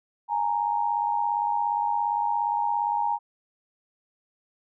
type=tone pair together; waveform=sine; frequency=831.7 / 929 Hz; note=G#5 / A#5; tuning=+2 / -6 cents; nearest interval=major second; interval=192 cents; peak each=-26 / -25 dBFS; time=0.28-3.19 s; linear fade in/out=50 ms; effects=none